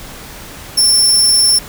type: tone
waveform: 25% pulse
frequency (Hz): 5390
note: E8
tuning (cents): +38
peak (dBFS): -3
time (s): 0.77-1.59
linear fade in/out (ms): 10
effects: pink hiss -32 dBFS RMS until 1.68 s